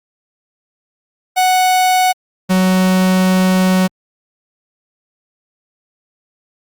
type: tone pair in turn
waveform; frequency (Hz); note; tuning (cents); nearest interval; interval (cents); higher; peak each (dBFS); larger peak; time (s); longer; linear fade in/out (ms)
45% pulse; 740 / 186.02; F#5 / F#3; 0 / +10; 2 octaves; 2390; first; -10; neither; 1.36-2.13 / 2.49-3.88; second; 20
effects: Opus 48 kbps